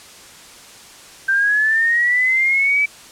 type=linear sweep; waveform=sine; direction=up; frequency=1561 to 2312 Hz; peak=-13 dBFS; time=1.28-2.86 s; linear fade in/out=10 ms; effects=white hiss -41 dBFS RMS until 3.11 s + low-pass 9000 Hz 12 dB/octave